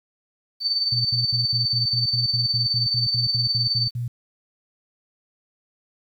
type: tone with tremolo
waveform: sine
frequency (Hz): 4552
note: C#8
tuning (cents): +45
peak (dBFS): -17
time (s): 0.6-3.91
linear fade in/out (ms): 50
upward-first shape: triangle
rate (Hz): 19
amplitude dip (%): 65
type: tone bursts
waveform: sine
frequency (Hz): 120.6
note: B2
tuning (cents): -41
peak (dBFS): -24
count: 16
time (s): 0.92-4.08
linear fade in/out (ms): 5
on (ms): 130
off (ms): 72
effects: 9-bit